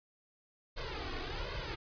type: noise with flanger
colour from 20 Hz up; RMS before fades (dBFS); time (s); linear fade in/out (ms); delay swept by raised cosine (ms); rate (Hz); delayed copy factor
pink; -39; 0.76-1.76; 20; 1.9 to 2.75; 1.3; +0.95
effects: resampled to 11025 Hz